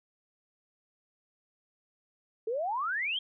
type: exponential sweep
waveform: sine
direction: up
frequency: 425.3 to 3303 Hz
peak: -29 dBFS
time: 2.47-3.19 s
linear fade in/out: 5 ms
effects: none